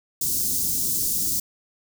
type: band-stop noise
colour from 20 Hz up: white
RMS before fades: -24 dBFS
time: 0.21-1.4 s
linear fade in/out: 5 ms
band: 330 to 5300 Hz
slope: 24 dB/octave
effects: none